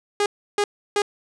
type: tone bursts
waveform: sawtooth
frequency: 410.2 Hz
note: G#4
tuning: 21 cents flat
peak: -14 dBFS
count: 3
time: 0.2-1.02 s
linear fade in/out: 2 ms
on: 60 ms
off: 320 ms
effects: resampled to 22050 Hz + 8-bit